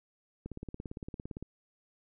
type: click train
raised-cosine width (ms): 3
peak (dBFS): -27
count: 18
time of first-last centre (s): 0.46-1.426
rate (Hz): 17.6
effects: none